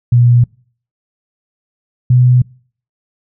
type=tone pair in turn; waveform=sine; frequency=120.9 / 124.95 Hz; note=B2 / B2; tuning=-36 / +21 cents; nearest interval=minor second; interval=57 cents; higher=second; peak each=-5 dBFS; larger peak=neither; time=0.12-0.44 / 2.1-2.42 s; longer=neither; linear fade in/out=5 ms; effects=noise-tail reverb RT60 0.5 s tail -26 dB re dry